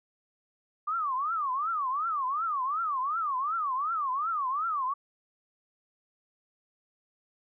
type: tone with vibrato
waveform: sine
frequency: 1174.7 Hz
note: D6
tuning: in tune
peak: -27 dBFS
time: 0.87-4.94 s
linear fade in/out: 10 ms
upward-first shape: triangle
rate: 2.7 Hz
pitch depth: 290 cents each way
effects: none